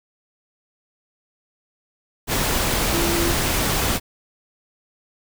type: tone in noise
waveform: sine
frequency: 340.3 Hz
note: F4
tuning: 45 cents flat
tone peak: -23 dBFS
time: 2.91-3.35 s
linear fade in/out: 50 ms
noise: pink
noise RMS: -21 dBFS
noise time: 2.27-4 s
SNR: -5 dB
effects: none